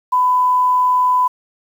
sine tone, 1001 Hz, B5, 23 cents sharp, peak -11 dBFS, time 0.12-1.28 s, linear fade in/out 10 ms, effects 7-bit

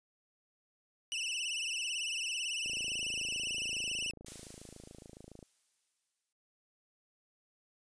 sawtooth tone with vibrato, 2794 Hz, F7, in tune, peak -31 dBFS, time 1.12-4.11 s, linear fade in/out 0 ms, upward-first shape sine, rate 18 Hz, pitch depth 120 cents each way
click train, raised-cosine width 2 ms, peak -37 dBFS, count 76, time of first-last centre 2.66-5.428 s, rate 27.1 Hz
blue noise with exponential decay, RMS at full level -44 dBFS, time 4.26-6.33 s, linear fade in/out 5 ms, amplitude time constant 450 ms
effects resampled to 22050 Hz

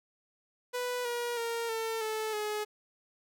sawtooth tone with pitch steps, 493.9 / 478.7 / 464 / 449.8 / 436 / 422.6 Hz, B4 / A#4 / A#4 / A4 / A4 / G#4, 0 / +46 / -8 / +38 / -16 / +30 cents, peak -28 dBFS, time 0.73-2.65 s, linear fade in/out 20 ms, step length 320 ms, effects none

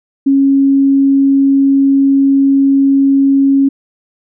sine tone, 274.4 Hz, C#4, 17 cents flat, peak -6 dBFS, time 0.26-3.69 s, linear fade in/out 10 ms, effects none

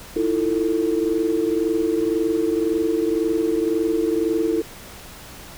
sine tone cluster, 320.4 / 342.3 / 446.9 Hz, E4 / F4 / A4, -49 / -35 / +27 cents, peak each -22 dBFS, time 0.16-4.62 s, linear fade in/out 5 ms, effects tanh soft clip ceiling -8 dBFS + pink hiss -40 dBFS RMS until 5.57 s

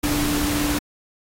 sine tone in noise, 293.7 Hz, D4, in tune, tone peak -22 dBFS, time 0.03-0.79 s, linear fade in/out 10 ms, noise pink, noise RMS -24 dBFS, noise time 0.03-0.79 s, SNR -1 dB, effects AAC 48 kbps

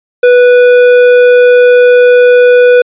sine tone with tanh clipping, 492.3 Hz, B4, 6 cents flat, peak -3 dBFS, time 0.23-2.82 s, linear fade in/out 5 ms, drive 12 dB, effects resampled to 8000 Hz

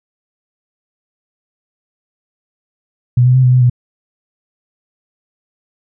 sine tone with pitch steps, 123.1 / 126.3 / 129.9 / 125.8 / 126.9 / 123.1 Hz, B2 / B2 / C3 / B2 / B2 / B2, -5 / +39 / -12 / +32 / +47 / -5 cents, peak -6 dBFS, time 3.17-3.698 s, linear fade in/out 5 ms, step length 88 ms, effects none

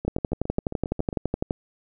two click trains, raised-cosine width 2 ms, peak -10 / -17 dBFS, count 18 / 9, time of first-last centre 0.08-1.509 / 0.05-1.128 s, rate 11.9 / 7.42 Hz, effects none

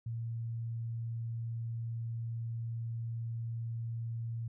sine tone, 115.3 Hz, A#2, 19 cents flat, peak -35 dBFS, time 0.06-4.48 s, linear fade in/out 5 ms, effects none

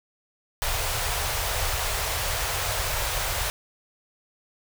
pink band-stop noise, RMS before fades -27 dBFS, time 0.62-3.5 s, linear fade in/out 0 ms, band 110 to 510 Hz, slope 24 dB/octave, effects none

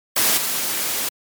white noise with level steps, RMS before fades -17 / -23 dBFS, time 0.16-1.09 s, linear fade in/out 5 ms, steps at 0.37 s, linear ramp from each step 10 ms, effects high-pass 150 Hz 12 dB/octave + MP3 96 kbps

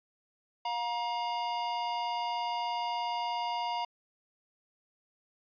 square tone pair together, 710 / 946.8 Hz, F5 / A#5, +28 / +27 cents, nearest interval perfect fourth, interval 499 cents, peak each -37 / -33 dBFS, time 0.65-3.85 s, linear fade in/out 5 ms, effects resampled to 11025 Hz

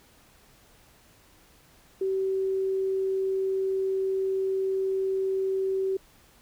sine tone, 383.3 Hz, G4, 39 cents flat, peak -24 dBFS, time 2.01-5.97 s, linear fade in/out 5 ms, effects pink hiss -58 dBFS RMS until 6.41 s

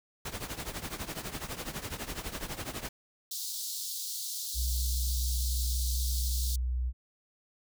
pink noise with tremolo, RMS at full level -35 dBFS, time 0.25-2.89 s, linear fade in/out 5 ms, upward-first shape triangle, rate 12 Hz, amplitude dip 85%
pink high-pass noise, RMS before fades -37 dBFS, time 3.31-6.56 s, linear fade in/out 5 ms, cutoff 3800 Hz, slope 48 dB/octave
sine tone, 62 Hz, B1, 7 cents sharp, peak -28 dBFS, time 4.54-6.93 s, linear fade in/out 50 ms
effects none

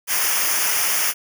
white noise with comb filter, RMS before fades -20 dBFS, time 0.07-1.14 s, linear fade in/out 50 ms, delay 0.25 ms, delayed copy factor -0.8, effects none

